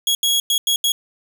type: tone bursts at uneven times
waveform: sawtooth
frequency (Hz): 3322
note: G#7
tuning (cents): 0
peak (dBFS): -12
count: 5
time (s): 0.07-0.15 / 0.23-0.4 / 0.5-0.58 / 0.67-0.76 / 0.84-0.92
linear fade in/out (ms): 2
effects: none